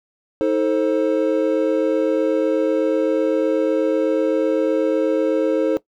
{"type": "chord", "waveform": "triangle", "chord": "A diminished", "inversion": "second", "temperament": "just", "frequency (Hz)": [316.8, 440, 528], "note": ["Eb4", "A4", "C5"], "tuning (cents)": [31, 0, 16], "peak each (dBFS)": -18, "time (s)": [0.41, 5.77], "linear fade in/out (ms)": 0, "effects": ["noise-tail reverb RT60 0.1 s tail -18 dB re dry"]}